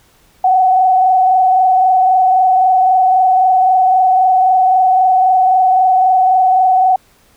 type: tone with frequency modulation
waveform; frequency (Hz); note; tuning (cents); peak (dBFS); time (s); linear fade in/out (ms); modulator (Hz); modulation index
sine; 748; F#5; +19; -7; 0.44-6.96; 5; 23.8; 0.77
effects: pink hiss -51 dBFS RMS until 7.36 s